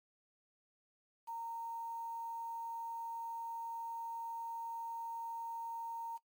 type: tone with quantisation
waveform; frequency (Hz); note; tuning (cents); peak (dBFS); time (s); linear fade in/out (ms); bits
sine; 922; A#5; -19; -40; 1.27-6.18; 20; 10
effects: noise-tail reverb RT60 0.1 s tail -18 dB re dry + MP3 96 kbps